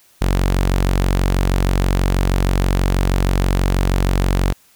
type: tone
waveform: sawtooth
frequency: 46.25 Hz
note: F#1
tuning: in tune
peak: -10 dBFS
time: 0.21-4.53 s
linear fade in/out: 10 ms
effects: white hiss -53 dBFS RMS until 4.75 s